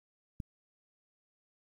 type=click; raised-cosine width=5 ms; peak=-26 dBFS; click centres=0.402 s; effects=10-bit